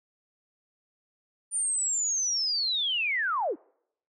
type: linear sweep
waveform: sine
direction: down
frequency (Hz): 9250 to 246.9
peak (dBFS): -25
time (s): 1.51-3.56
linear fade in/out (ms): 50
effects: noise-tail reverb RT60 0.7 s tail -26 dB re dry